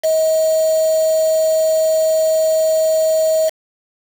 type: tone with quantisation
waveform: sine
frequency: 636 Hz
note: D#5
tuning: 38 cents sharp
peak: -12 dBFS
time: 0.03-3.5 s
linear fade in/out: 20 ms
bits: 4
effects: none